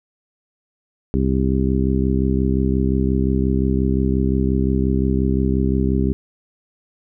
harmonic tone, 65.7 Hz, C2, 8 cents sharp, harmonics 1 / 2 / 3 / 4 / 5 / 6, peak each -20 / -23 / -21 / -23 / -27 / -25 dBFS, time 1.14-6.13 s, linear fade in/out 0 ms, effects none

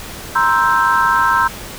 sine chord, C dominant seventh, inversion third, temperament equal with one note detuned, 942.6 / 1046.5 / 1318.5 / 1568 Hz, Bb5 / C6 / E6 / G6, +19 / 0 / 0 / 0 cents, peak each -16 dBFS, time 0.35-1.48 s, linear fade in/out 10 ms, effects tanh soft clip ceiling -2 dBFS + pink hiss -31 dBFS RMS until 1.78 s

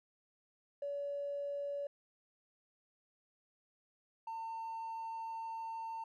triangle tone pair in turn, 569 / 903.2 Hz, C#5 / A5, +45 / +45 cents, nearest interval minor sixth, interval 800 cents, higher second, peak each -33 / -37 dBFS, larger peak first, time 0.82-1.87 / 4.27-6.04 s, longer second, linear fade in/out 5 ms, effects tanh soft clip ceiling -35 dBFS

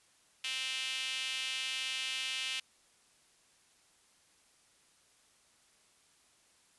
sawtooth tone with high-pass filter, 261.6 Hz, C4, in tune, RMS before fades -37 dBFS, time 0.44-2.6 s, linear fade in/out 5 ms, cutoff 2800 Hz, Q 3.4, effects white hiss -67 dBFS RMS until 6.78 s + resampled to 24000 Hz

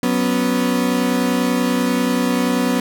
35% pulse chord, F# suspended fourth, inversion none, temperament equal, 185 / 246.9 / 277.2 Hz, F#3 / B3 / C#4, 0 / 0 / 0 cents, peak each -21 / -16 / -21 dBFS, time 0.03-2.8 s, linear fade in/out 2 ms, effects none

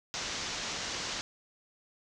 white low-pass noise, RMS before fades -37 dBFS, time 0.14-1.21 s, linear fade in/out 0 ms, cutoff 6700 Hz, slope 48 dB/octave, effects none

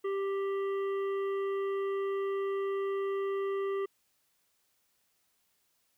harmonic tone, 392.7 Hz, G4, 3 cents sharp, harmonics 1 / 3 / 5 / 7 / 8, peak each -30 / -41 / -48 / -57 / -59 dBFS, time 0.04-3.86 s, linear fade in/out 10 ms, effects white hiss -74 dBFS RMS until 5.97 s

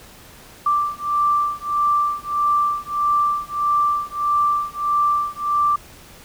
sine beating tone pair, 1174.7 / 1176.3 Hz, D6 / D6, 0 / +2 cents, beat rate 1.6 Hz, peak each -20 dBFS, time 0.66-5.76 s, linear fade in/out 5 ms, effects pink hiss -44 dBFS RMS until 6.24 s

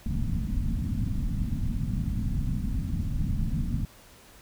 pink low-pass noise, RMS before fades -28 dBFS, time 0.06-3.85 s, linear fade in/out 2 ms, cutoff 250 Hz, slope 48 dB/octave, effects pink hiss -53 dBFS RMS until 4.41 s

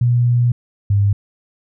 sine tone pair in turn, 121.2 / 100.78 Hz, B2 / G2, -32 / +48 cents, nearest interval minor third, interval 320 cents, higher first, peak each -11 dBFS, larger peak neither, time 0.01-0.52 / 0.9-1.13 s, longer first, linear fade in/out 5 ms, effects none

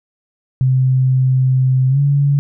sine tone with pitch glide, 130 to 141.77 Hz, C3 to C#3, -11 to +39 cents, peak -10 dBFS, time 0.61-2.39 s, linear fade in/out 0 ms, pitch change +150 cents, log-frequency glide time 1.89-1.99 s, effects none

